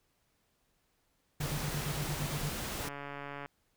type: noise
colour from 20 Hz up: pink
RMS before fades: -38 dBFS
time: 1.4-2.89 s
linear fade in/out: 10 ms
type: tone bursts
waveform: triangle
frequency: 146.83 Hz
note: D3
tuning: in tune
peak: -31 dBFS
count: 10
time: 1.4-2.492 s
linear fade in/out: 5 ms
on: 66 ms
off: 48 ms
type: click train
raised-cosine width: 0.5 ms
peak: -27 dBFS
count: 89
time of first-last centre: 2.84-3.46 s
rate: 142 Hz
effects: pink hiss -75 dBFS RMS until 3.76 s